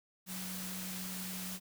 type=tone in noise; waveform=sine; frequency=185 Hz; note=F#3; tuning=in tune; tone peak=-43 dBFS; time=0.26-1.6 s; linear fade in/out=50 ms; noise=white; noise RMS=-43 dBFS; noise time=0.26-1.6 s; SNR=-3 dB; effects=none